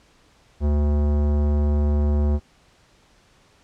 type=tone with tanh clipping; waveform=sine; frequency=73.42 Hz; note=D2; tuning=in tune; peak=-19 dBFS; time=0.6-2.4 s; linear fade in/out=50 ms; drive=18 dB; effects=pink hiss -57 dBFS RMS until 3.63 s + low-pass 7000 Hz 12 dB/octave